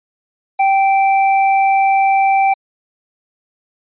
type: tone with tanh clipping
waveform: sine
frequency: 780 Hz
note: G5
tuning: 9 cents flat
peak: -12 dBFS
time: 0.59-2.54 s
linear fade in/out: 10 ms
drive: 16 dB
effects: resampled to 8000 Hz